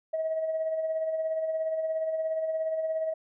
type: tone with tremolo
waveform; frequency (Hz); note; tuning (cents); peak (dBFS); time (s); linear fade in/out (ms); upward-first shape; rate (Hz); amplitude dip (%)
sine; 639; D#5; +46; -24; 0.13-3.14; 10; sine; 17; 45
effects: tanh soft clip ceiling -22 dBFS